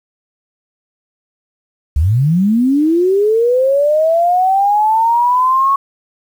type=linear sweep; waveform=sine; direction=up; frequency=65.1 to 1108.7 Hz; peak=-9 dBFS; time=1.96-5.76 s; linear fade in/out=5 ms; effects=7-bit